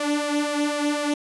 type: tone with flanger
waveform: sawtooth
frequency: 293.7 Hz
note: D4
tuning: in tune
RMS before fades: -24 dBFS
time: 0-1.14 s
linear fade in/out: 5 ms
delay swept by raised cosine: 1.6 to 3.1 ms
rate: 4 Hz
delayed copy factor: +0.6
effects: resampled to 24000 Hz